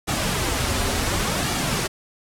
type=noise with flanger; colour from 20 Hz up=pink; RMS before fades=-23 dBFS; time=0.07-1.88 s; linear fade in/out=20 ms; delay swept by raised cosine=1.9 to 6.5 ms; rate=0.69 Hz; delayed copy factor=-0.5; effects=low-pass 11000 Hz 12 dB/octave